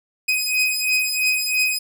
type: beating tone pair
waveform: sawtooth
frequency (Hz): 2509 / 2512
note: D#7 / D#7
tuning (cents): +14 / +16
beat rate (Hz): 3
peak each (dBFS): -18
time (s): 0.28-1.79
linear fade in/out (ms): 10
effects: none